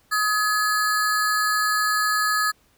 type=ring-modulated tone; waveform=square; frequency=1480 Hz; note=F#6; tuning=in tune; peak=-17 dBFS; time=0.11-2.52 s; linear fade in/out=20 ms; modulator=216 Hz; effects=pink hiss -61 dBFS RMS until 2.77 s